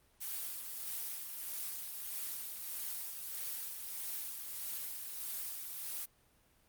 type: noise with tremolo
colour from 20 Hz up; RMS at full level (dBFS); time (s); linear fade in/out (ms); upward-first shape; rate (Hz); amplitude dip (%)
blue; -40; 0.2-6.06; 20; sine; 1.6; 40
effects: pink hiss -69 dBFS RMS until 6.68 s + Opus 32 kbps